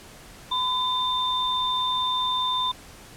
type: tone pair together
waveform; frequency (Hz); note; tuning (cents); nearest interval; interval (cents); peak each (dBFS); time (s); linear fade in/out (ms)
sine; 1010 / 3585; B5 / A7; +39 / +32; octave + minor seventh; 2193; -25; 0.51-2.72; 10
effects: pink hiss -46 dBFS RMS until 3.16 s + low-pass 12000 Hz 12 dB/octave